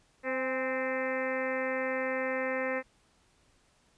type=harmonic tone with a mistuned harmonic; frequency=260 Hz; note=C4; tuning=11 cents flat; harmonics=1 / 2 / 3 / 4 / 5 / 6 / 7 / 8 / 9 / 10; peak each=-38 / -32 / -43 / -42 / -43 / -44 / -37 / -39 / -46 / -48 dBFS; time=0.23-2.83 s; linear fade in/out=50 ms; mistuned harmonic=3; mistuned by=+49 cents; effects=pink hiss -67 dBFS RMS until 3.97 s + resampled to 22050 Hz